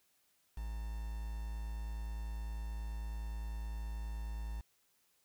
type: tone with quantisation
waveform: triangle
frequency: 54.8 Hz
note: A1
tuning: 6 cents flat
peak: -36 dBFS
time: 0.57-4.61 s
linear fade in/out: 5 ms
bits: 9
effects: white hiss -74 dBFS RMS until 5.24 s